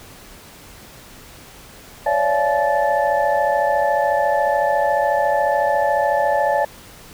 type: tone cluster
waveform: sine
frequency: 548 / 582 / 680 / 855 / 1759 Hz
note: C#5 / D5 / F5 / A5 / A6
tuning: -20 / -16 / -46 / -50 / -1 cents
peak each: -24 / -20 / -22 / -19 / -27 dBFS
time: 2.06-6.65 s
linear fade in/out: 5 ms
effects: pink hiss -42 dBFS RMS until 7.13 s